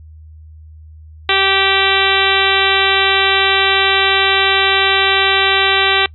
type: harmonic tone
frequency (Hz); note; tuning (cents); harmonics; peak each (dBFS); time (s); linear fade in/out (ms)
388.6; G4; -15; 1 / 2 / 3 / 4 / 5 / 6 / 7 / 8 / 9 / 10; -20 / -20 / -20 / -20 / -20 / -20 / -20 / -20 / -20 / -20; 1.29-6.06; 2
effects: noise-tail reverb RT60 0.1 s tail -24 dB re dry + added 78 Hz sine -35 dBFS peak until 6.14 s